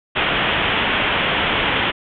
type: low-pass noise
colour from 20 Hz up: white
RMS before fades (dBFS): -19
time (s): 0.15-1.92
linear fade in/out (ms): 20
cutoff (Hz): 3400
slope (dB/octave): 96
effects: none